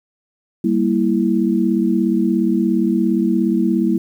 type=chord; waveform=sine; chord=E diminished; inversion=first; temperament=equal; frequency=196 / 233.1 / 329.6 Hz; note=G3 / Bb3 / E4; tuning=0 / 0 / 0 cents; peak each=-18 dBFS; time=0.64-3.98 s; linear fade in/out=5 ms; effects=8-bit